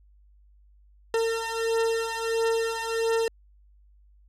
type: beating tone pair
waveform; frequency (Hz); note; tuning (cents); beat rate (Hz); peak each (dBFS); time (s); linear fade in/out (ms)
40% pulse; 453.7 / 455.2; A#4 / A#4; -47 / -41; 1.5; -26 / -27; 1.14-3.28; 2
effects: added 50 Hz sine -54 dBFS peak until 4.28 s + low-pass 10000 Hz 12 dB/octave